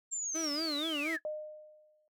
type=linear sweep; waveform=sine; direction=down; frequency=7459 to 1630 Hz; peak=-34 dBFS; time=0.11-1.19 s; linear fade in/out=20 ms
type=tone with vibrato; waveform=35% pulse; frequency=306.3 Hz; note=D#4; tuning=27 cents flat; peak=-33 dBFS; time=0.34-1.17 s; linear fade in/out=20 ms; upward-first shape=sine; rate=4.2 Hz; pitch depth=120 cents each way
type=tone with exponential decay; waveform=sine; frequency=611 Hz; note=D#5; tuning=32 cents flat; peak=-32 dBFS; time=1.25-2.08 s; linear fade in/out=1 ms; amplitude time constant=180 ms
effects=noise-tail reverb RT60 0.1 s tail -17 dB re dry